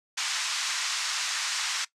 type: band-pass noise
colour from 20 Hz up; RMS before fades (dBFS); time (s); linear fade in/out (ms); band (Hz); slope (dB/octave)
white; -30; 0.17-1.85; 10; 1000 to 7000; 24
effects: noise-tail reverb RT60 0.1 s tail -18 dB re dry + low-pass 11000 Hz 12 dB/octave